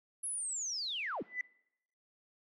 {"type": "linear sweep", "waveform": "sine", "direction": "down", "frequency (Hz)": [10960, 133.3], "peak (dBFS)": -35, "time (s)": [0.23, 1.23], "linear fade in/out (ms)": 10}
{"type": "tone with exponential growth", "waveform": "sine", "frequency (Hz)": 1995, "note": "B6", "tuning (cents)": 17, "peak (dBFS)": -29, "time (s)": [1.24, 1.41], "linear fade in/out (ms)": 2, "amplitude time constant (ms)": 35}
{"effects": ["noise-tail reverb RT60 0.8 s tail -24 dB re dry", "tanh soft clip ceiling -25 dBFS"]}